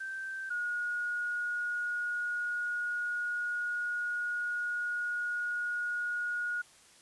sine tone pair in turn, 1558 / 1443.7 Hz, G6 / F#6, -11 / -43 cents, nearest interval minor second, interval 132 cents, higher first, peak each -36 / -31 dBFS, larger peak second, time 0-0.5 / 0.5-6.62 s, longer second, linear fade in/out 10 ms, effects white hiss -59 dBFS RMS until 7.01 s + resampled to 24000 Hz

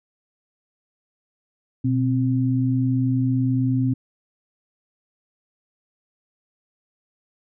sine tone pair together, 123.47 / 261.6 Hz, B2 / C4, 0 / 0 cents, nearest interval octave + minor second, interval 1300 cents, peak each -20 / -21 dBFS, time 1.84-3.94 s, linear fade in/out 10 ms, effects none

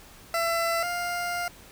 20% pulse tone pair in turn, 671 / 702 Hz, E5 / F5, +31 / +9 cents, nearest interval minor second, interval 78 cents, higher second, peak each -19 / -23 dBFS, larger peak first, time 0.34-0.83 / 0.83-1.48 s, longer second, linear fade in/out 2 ms, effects pink hiss -50 dBFS RMS until 1.71 s

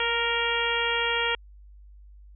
harmonic tone with a mistuned harmonic, 466.2 Hz, A#4, in tune, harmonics 1 / 2 / 3 / 4 / 5 / 6 / 7, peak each -31 / -31 / -31 / -31 / -31 / -31 / -31 dBFS, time 0-1.35 s, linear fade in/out 2 ms, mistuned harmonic 1, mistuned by +17 cents, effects added 50 Hz sine -46 dBFS peak until 2.35 s

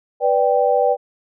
sine chord, G major, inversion first, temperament equal, 493.9 / 587.3 / 784 Hz, B4 / D5 / G5, 0 / 0 / 0 cents, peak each -17 / -18 / -18 dBFS, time 0.2-0.97 s, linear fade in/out 50 ms, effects none

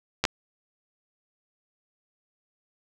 clicks, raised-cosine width 0.2 ms, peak -5 dBFS, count 2, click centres 0.24 / 0.252 s, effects none

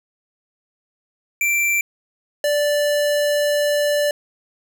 square tone pair in turn, 2349 / 585.8 Hz, D7 / D5, 0 / -5 cents, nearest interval 2 octaves, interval 2405 cents, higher first, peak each -17 dBFS, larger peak neither, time 1.41-1.81 / 2.44-4.11 s, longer second, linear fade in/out 2 ms, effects none

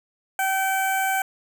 15% pulse tone with notch filter, 769 Hz, G5, 33 cents flat, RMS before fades -23 dBFS, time 0.39-1.22 s, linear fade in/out 2 ms, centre 3900 Hz, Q 0.53, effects none

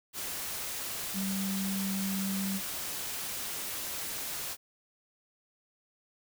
sine tone in noise, 194 Hz, G3, 18 cents flat, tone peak -31 dBFS, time 1.13-2.61 s, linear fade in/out 50 ms, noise white, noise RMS -37 dBFS, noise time 0.13-4.57 s, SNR +3 dB, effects none

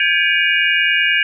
sine tone cluster, 1589 / 1699 / 2286 / 2455 / 2861 Hz, G6 / G#6 / D7 / D#7 / F7, +23 / +39 / -47 / -24 / +41 cents, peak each -19 dBFS, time 0-1.23 s, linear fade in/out 2 ms, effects none

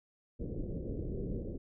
pink low-pass noise, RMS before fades -38 dBFS, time 0.39-1.58 s, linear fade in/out 20 ms, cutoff 510 Hz, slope 48 dB/octave, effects none

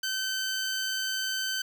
15% pulse tone, 1537 Hz, G6, 35 cents flat, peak -22 dBFS, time 0.03-1.62 s, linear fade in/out 5 ms, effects none

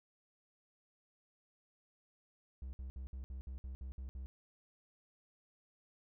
triangle tone bursts, 65.1 Hz, C2, 8 cents flat, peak -40 dBFS, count 10, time 2.62-4.26 s, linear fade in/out 0 ms, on 110 ms, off 60 ms, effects none

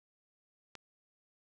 click, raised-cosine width 0.2 ms, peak -29 dBFS, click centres 0.753 s, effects none

